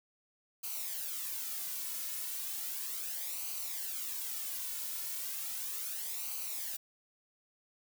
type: noise with flanger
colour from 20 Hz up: blue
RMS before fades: -39 dBFS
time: 0.63-6.77 s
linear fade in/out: 10 ms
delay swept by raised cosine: 0.56 to 2.56 ms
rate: 0.35 Hz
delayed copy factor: -0.65
effects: none